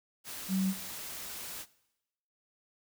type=tone in noise; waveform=sine; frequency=190 Hz; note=F#3; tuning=46 cents sharp; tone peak=-27 dBFS; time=0.48-0.74 s; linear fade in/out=50 ms; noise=white; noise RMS=-42 dBFS; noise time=0.24-1.66 s; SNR=+12 dB; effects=noise-tail reverb RT60 0.9 s tail -20 dB re dry